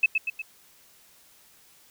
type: tone with echo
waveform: sine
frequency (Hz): 2603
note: E7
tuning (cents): -22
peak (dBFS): -15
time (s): 0.03-0.06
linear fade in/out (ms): 5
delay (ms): 120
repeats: 3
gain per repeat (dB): -5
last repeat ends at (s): 0.42
effects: white hiss -57 dBFS RMS until 1.9 s